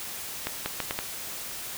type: accelerating click train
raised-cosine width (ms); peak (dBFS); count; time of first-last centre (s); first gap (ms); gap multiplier
0.3; -12; 5; 0.47-0.99; 190; 0.75
effects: white hiss -37 dBFS RMS until 1.77 s